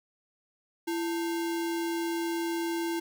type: tone with sample-and-hold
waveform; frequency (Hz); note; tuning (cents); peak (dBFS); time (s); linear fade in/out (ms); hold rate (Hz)
sine; 335.5; E4; +31; -28; 0.87-3; 10; 1225
effects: none

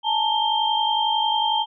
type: tone cluster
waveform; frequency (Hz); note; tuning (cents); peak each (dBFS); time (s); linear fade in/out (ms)
sine; 856 / 907 / 3165; A5 / A#5 / G7; -48 / -48 / +16; -23; 0.03-1.66; 50
effects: none

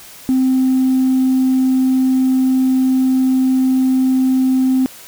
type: tone with tanh clipping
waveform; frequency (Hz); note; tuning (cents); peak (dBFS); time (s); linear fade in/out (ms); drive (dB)
triangle; 260; C4; -11; -11; 0.29-4.86; 0; 5
effects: white hiss -38 dBFS RMS until 5.07 s

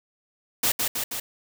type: noise with echo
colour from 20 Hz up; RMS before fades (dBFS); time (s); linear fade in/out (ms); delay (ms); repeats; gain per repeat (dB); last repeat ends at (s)
white; -22; 0.63-0.72; 5; 160; 3; -3; 1.2
effects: none

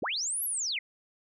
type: linear two-way sweep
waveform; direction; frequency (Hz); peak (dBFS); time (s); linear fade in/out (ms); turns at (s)
sine; up then down; 110 to 11840 to 1934; -29; 0.02-0.79; 5; 0.44
effects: none

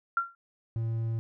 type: tone with exponential decay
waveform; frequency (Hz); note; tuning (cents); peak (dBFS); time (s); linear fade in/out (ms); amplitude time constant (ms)
sine; 1375; F6; -27; -20; 0.17-0.35; 2; 38
type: tone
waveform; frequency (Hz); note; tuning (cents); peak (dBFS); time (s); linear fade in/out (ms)
triangle; 113.7; A#2; -43; -26; 0.76-1.19; 0
effects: none

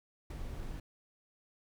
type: noise with ADSR envelope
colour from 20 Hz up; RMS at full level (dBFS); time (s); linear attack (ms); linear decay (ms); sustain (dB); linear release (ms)
brown; -38; 0.3-0.8; 5; 37; -3; 5
effects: none

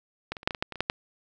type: clicks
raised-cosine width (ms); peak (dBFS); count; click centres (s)
0.3; -15 / -23 / -28 / -6 / -16 / -19 / -10 / -21 / -24 / -8 / -8; 11; 0.32 / 0.368 / 0.431 / 0.475 / 0.508 / 0.548 / 0.625 / 0.723 / 0.757 / 0.806 / 0.899
effects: none

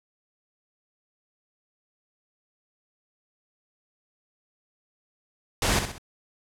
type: noise with echo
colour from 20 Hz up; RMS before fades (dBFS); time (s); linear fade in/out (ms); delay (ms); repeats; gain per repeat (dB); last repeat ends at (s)
pink; -23; 5.62-5.79; 2; 64; 3; -7; 5.982
effects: low-pass 10000 Hz 12 dB/octave

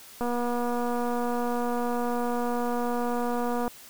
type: click train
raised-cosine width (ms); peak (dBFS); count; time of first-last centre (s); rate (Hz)
1; -17; 837; 0.21-3.679; 241
effects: white hiss -48 dBFS RMS until 3.89 s

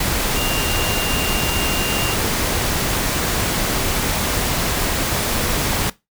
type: tone in noise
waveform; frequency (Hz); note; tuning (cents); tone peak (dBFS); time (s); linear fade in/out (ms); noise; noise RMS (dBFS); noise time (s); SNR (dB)
sine; 2794; F7; 0; -25; 0.36-2.14; 5; pink; -20; 0-5.9; -8
effects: noise-tail reverb RT60 0.2 s tail -19 dB re dry

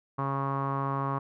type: tone with low-pass filter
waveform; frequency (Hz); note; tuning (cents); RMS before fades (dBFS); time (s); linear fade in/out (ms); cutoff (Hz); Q
sawtooth; 137.4; C#3; -15; -30; 0.18-1.19; 10; 1100; 6.9
effects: none

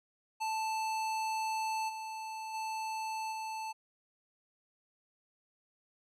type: tone with level steps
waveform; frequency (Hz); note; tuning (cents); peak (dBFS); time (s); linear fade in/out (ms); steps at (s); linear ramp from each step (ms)
square; 880; A5; 0; -33 / -40 / -36 / -38; 0.4-3.73; 20; 1.88 / 2.53 / 3.31; 20
effects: low-pass 10000 Hz 12 dB/octave

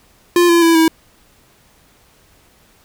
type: tone with pitch steps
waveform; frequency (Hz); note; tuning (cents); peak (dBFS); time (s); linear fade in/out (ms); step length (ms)
square; 349.2 / 340.4 / 331.9 / 323.6; F4 / F4 / E4 / E4; 0 / -44 / +12 / -32; -9; 0.36-0.88; 2; 130
effects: pink hiss -52 dBFS RMS until 2.84 s

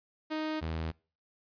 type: tone pair in turn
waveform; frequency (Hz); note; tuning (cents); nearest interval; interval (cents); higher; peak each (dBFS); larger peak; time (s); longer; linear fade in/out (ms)
sawtooth; 311.1 / 80.56; D#4 / E2; 0 / -39; octave + major seventh; 2339; first; -28 / -29; first; 0.3-0.61 / 0.61-0.92; neither; 20
effects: noise-tail reverb RT60 0.4 s tail -25 dB re dry + resampled to 11025 Hz

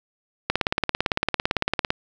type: click train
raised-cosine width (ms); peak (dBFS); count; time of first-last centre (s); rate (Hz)
0.3; -4; 26; 0.5-1.904; 17.8
effects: none

